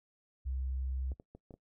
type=tone; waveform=sine; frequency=65.2 Hz; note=C2; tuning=5 cents flat; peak=-33 dBFS; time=0.45-1.14 s; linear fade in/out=20 ms
type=clicks; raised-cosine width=2 ms; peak=-36 dBFS; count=5; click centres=1.118 / 1.199 / 1.35 / 1.508 / 1.54 s
effects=noise-tail reverb RT60 0.1 s tail -21 dB re dry